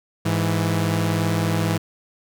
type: tone pair together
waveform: sawtooth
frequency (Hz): 103.82 / 164.81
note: G#2 / E3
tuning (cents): 0 / 0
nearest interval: minor sixth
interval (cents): 800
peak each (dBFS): -18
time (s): 0.25-1.78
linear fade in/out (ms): 10
effects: none